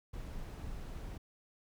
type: noise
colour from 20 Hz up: brown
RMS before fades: -43 dBFS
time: 0.13-1.18 s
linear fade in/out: 10 ms
effects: none